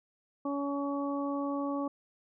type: harmonic tone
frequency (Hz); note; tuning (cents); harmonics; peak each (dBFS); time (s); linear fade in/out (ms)
282; C#4; +30; 1 / 2 / 3 / 4; -32 / -37 / -42 / -39; 0.45-1.88; 5
effects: none